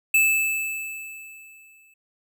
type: tone with exponential decay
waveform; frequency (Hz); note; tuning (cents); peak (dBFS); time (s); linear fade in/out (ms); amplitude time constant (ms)
square; 2625; E7; -8; -15; 0.14-1.94; 5; 390
effects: none